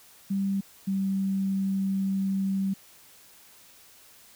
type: tone pair in turn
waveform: sine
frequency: 196 / 193.75 Hz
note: G3 / G3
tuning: 0 / -20 cents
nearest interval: unison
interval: 20 cents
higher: first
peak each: -24 dBFS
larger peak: neither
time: 0.3-0.61 / 0.87-2.74 s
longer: second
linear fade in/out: 10 ms
effects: white hiss -54 dBFS RMS until 4.35 s